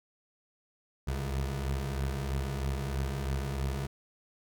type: beating tone pair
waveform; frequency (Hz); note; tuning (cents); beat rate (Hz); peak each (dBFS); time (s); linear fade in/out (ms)
25% pulse; 67.3 / 70.4; C2 / C#2; +49 / +27; 3.1; -28 / -34; 1.07-3.87; 10
effects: none